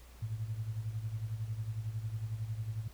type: tone with tremolo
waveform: sine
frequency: 110 Hz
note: A2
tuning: in tune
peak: -32 dBFS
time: 0.22-2.88 s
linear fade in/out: 5 ms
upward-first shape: sine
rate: 11 Hz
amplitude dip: 70%
effects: added 60 Hz sine -53 dBFS peak until 2.93 s + pink hiss -60 dBFS RMS until 2.93 s